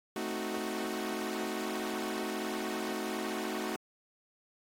sawtooth chord, A diminished seventh, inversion none, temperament equal, 220 / 261.6 / 311.1 / 370 Hz, A3 / C4 / Eb4 / Gb4, 0 / 0 / 0 / 0 cents, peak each -35 / -39 / -36 / -34 dBFS, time 0.16-3.76 s, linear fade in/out 2 ms, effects AAC 48 kbps

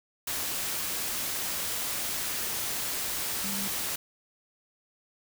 sine tone in noise, 198.2 Hz, G3, 19 cents sharp, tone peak -36 dBFS, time 3.44-3.68 s, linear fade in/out 5 ms, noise white, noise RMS -32 dBFS, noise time 0.27-3.96 s, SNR -7 dB, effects none

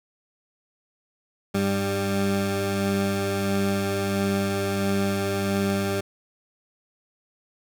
20% pulse tone pair together, 99.3 / 197.11 Hz, G2 / G3, +23 / +10 cents, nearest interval octave, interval 1187 cents, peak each -23 / -19 dBFS, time 1.54-6.01 s, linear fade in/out 10 ms, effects none

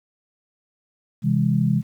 sine chord, C augmented, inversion none, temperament just, 130.81 / 163.52 / 204.4 Hz, C3 / E3 / G#3, 0 / -14 / -27 cents, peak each -21 dBFS, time 1.22-1.83 s, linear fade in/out 50 ms, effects 9-bit

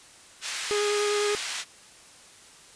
pink band-pass noise, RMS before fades -33 dBFS, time 0.41-1.65 s, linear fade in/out 50 ms, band 1800 to 8900 Hz, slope 12 dB/octave
45% pulse tone with vibrato, 414 Hz, G#4, 5 cents flat, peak -24 dBFS, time 0.71-1.35 s, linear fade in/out 0 ms, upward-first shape triangle, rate 10 Hz, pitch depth 13 cents each way
effects white hiss -51 dBFS RMS until 2.75 s + resampled to 22050 Hz

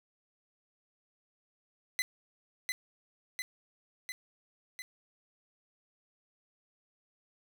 sawtooth tone with echo, 2025 Hz, B6, 43 cents sharp, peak -25 dBFS, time 1.99-2.02 s, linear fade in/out 0 ms, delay 700 ms, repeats 4, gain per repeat -3 dB, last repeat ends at 4.82 s, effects none

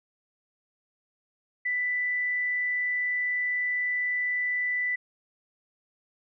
sine tone, 1984 Hz, B6, 7 cents sharp, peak -25 dBFS, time 1.65-4.96 s, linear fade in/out 10 ms, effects none

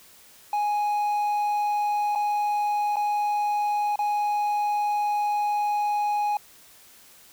triangle tone with dropouts, 830.6 Hz, G#5, in tune, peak -20 dBFS, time 0.53-6.37 s, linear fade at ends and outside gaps 2 ms, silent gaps 2.151-2.157 / 2.959-2.967 / 3.958-3.99 s, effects white hiss -52 dBFS RMS until 7.32 s

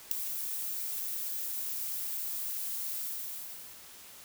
violet noise with ADSR envelope, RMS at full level -22 dBFS, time 0.11-3.84 s, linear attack 4 ms, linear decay 3 ms, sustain -14 dB, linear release 870 ms, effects white hiss -51 dBFS RMS until 4.24 s

